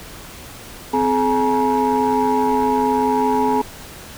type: tone cluster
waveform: sine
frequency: 258.8 / 426.8 / 849 / 950 Hz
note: C4 / G#4 / G#5 / A#5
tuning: -19 / +47 / +38 / +33 cents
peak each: -19 dBFS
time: 0.93-3.62 s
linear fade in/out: 10 ms
effects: tanh soft clip ceiling -9 dBFS + pink hiss -37 dBFS RMS until 4.17 s